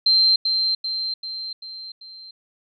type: tone with echo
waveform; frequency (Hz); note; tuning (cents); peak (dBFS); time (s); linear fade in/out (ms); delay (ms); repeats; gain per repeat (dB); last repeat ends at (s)
sine; 4136; C8; -21; -13; 0.06-0.36; 5; 390; 5; -5; 2.31
effects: none